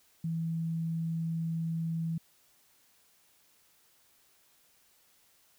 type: tone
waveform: sine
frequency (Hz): 164.1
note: E3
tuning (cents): -8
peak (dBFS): -30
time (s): 0.24-2.18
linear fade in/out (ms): 5
effects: white hiss -66 dBFS RMS until 5.58 s